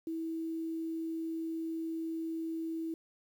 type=tone with quantisation; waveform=sine; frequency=325.2 Hz; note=E4; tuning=23 cents flat; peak=-34 dBFS; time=0.07-2.94 s; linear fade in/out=2 ms; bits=10; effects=none